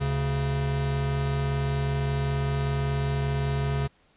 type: tone pair together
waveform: square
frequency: 73.4 / 138.56 Hz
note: D2 / C#3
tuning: 0 / 0 cents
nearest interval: major seventh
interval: 1100 cents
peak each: -31 / -26 dBFS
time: 0-3.88 s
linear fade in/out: 20 ms
effects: pink hiss -63 dBFS RMS until 4.16 s + resampled to 8000 Hz